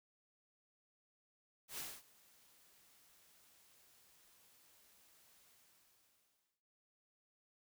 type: noise with ADSR envelope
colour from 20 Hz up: white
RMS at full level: -44 dBFS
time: 1.68-6.63 s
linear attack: 100 ms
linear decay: 240 ms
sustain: -24 dB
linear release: 1200 ms
effects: none